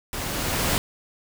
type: noise with level ramp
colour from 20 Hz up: pink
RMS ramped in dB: -31 to -22 dBFS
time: 0.13-0.78 s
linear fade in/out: 0 ms
effects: none